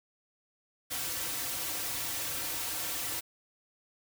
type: noise with comb filter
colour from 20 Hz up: white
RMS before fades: -35 dBFS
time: 0.9-3.21 s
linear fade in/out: 20 ms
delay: 4.8 ms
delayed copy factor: -0.75
effects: none